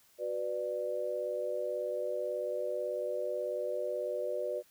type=chord; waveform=sine; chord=B minor; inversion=second; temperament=equal with one note detuned; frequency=370 / 493.9 / 592.1 Hz; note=F#4 / B4 / D5; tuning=0 / 0 / +14 cents; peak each=-40 / -36 / -35 dBFS; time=0.18-4.63 s; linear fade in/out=50 ms; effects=white hiss -65 dBFS RMS until 4.7 s